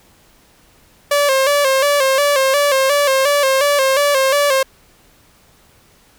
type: tone with vibrato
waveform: sawtooth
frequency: 554.4 Hz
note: C#5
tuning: in tune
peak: -8 dBFS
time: 1.11-4.63 s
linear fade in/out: 5 ms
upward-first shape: square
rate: 2.8 Hz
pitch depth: 68 cents each way
effects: pink hiss -51 dBFS RMS until 6.18 s